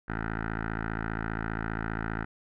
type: tone with low-pass filter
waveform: 10% pulse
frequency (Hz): 55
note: A1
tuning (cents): 0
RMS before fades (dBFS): -33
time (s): 0.08-2.25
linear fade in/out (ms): 10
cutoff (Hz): 1600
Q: 6.5
effects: none